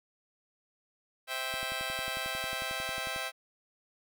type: chord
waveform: 10% pulse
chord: C major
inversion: none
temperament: just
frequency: 523.3 / 654.1 / 784.9 Hz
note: C5 / E5 / G5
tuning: 0 / -14 / +2 cents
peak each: -32 / -29 / -31 dBFS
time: 1.27-3.32 s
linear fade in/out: 50 ms
type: click train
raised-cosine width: 3 ms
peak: -33 dBFS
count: 19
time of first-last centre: 1.54-3.162 s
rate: 11.1 Hz
effects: none